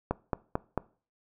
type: click train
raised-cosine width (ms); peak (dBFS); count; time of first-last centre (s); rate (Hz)
1; -13; 4; 0.11-0.777; 4.5
effects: noise-tail reverb RT60 0.4 s tail -21 dB re dry